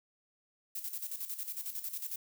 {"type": "noise with tremolo", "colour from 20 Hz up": "violet", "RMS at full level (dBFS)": -38, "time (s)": [0.75, 2.16], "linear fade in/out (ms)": 5, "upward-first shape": "square", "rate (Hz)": 11, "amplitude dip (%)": 65, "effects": []}